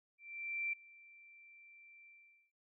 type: tone with ADSR envelope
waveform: sine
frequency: 2349 Hz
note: D7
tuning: in tune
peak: -34 dBFS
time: 0.18-2.52 s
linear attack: 550 ms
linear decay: 6 ms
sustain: -23 dB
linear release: 450 ms
effects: none